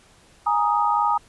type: chord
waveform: sine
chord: Ab suspended second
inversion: none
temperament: just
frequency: 830.6 / 934.4 / 1245.9 Hz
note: Ab5 / Bb5 / Eb6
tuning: 0 / +4 / +2 cents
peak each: -22 dBFS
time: 0.46-1.18 s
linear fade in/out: 10 ms
effects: pink hiss -54 dBFS RMS until 1.28 s + resampled to 24000 Hz